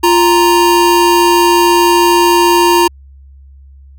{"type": "tone pair together", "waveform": "square", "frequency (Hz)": [348.6, 932.3], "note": ["F4", "A#5"], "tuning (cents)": [-3, 0], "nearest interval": "octave + perfect fourth", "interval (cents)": 1703, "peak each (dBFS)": -10, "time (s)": [0.03, 2.88], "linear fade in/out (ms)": 10, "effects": ["added 68 Hz sine -35 dBFS peak until 3.98 s"]}